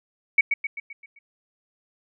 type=tone with echo; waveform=sine; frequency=2247 Hz; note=C#7; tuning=23 cents sharp; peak=-12 dBFS; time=0.38-0.41 s; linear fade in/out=5 ms; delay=130 ms; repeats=6; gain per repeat=-6 dB; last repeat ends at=1.19 s; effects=none